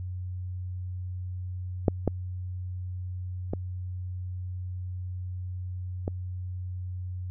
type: clicks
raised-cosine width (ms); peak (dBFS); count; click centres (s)
2; -7 / -10 / -15 / -17; 4; 1.882 / 2.077 / 3.535 / 6.079
effects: added 91 Hz sine -32 dBFS peak until 7.3 s